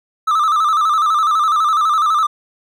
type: tone with vibrato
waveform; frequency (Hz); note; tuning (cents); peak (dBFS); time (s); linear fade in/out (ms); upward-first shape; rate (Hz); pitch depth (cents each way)
triangle; 1244.5; D#6; 0; -10; 0.27-2.27; 10; square; 12; 74
effects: none